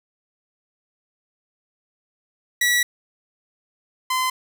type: tone pair in turn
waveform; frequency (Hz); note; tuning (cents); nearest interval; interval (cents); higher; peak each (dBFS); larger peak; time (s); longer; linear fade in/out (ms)
sawtooth; 1941 / 1028.2; B6 / C6; -31 / -31; major seventh; 1100; first; -13 / -16; first; 2.61-2.83 / 4.1-4.3; first; 5
effects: none